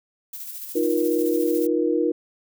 violet noise with tremolo, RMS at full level -34 dBFS, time 0.33-1.67 s, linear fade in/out 5 ms, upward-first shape square, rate 14 Hz, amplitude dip 35%
sine chord, Eb suspended second, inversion none, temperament equal with one note detuned, 311.1 / 349.2 / 475.4 Hz, Eb4 / F4 / Bb4, 0 / 0 / +34 cents, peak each -23 dBFS, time 0.75-2.12 s, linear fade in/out 10 ms
effects none

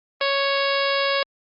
harmonic tone, 554.4 Hz, C#5, in tune, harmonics 1 / 2 / 3 / 4 / 5 / 6 / 7 / 8 / 9, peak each -23 / -26 / -28 / -29 / -30 / -31 / -31 / -32 / -33 dBFS, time 0.21-1.23 s, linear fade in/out 2 ms, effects Opus 32 kbps

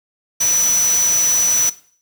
sine tone in noise, 5940 Hz, F#8, 6 cents sharp, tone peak -14 dBFS, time 0.4-1.7 s, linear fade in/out 10 ms, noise white, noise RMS -24 dBFS, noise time 0.4-1.7 s, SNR +7 dB, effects noise-tail reverb RT60 0.5 s tail -17 dB re dry

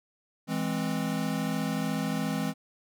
square chord, E augmented, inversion none, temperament equal, 164.81 / 207.7 / 261.6 Hz, E3 / G#3 / B#3, 0 / 0 / 0 cents, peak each -33 dBFS, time 0.47-2.54 s, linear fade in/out 50 ms, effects none

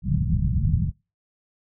white low-pass noise, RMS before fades -22 dBFS, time 0.02-0.92 s, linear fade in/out 50 ms, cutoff 180 Hz, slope 48 dB/octave, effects noise-tail reverb RT60 0.3 s tail -26 dB re dry

